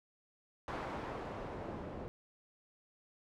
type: noise with low-pass filter sweep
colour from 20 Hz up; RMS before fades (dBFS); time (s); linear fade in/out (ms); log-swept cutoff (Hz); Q
white; -43; 0.68-2.08; 0; 1100 to 490; 0.77
effects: none